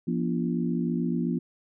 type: tone cluster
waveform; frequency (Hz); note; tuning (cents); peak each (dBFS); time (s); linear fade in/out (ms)
sine; 173.3 / 240.9 / 289.2 / 343.3; F3 / B3 / D4 / F4; -13 / -43 / -27 / -30; -28 / -28 / -34 / -34; 0.07-1.39; 10
effects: none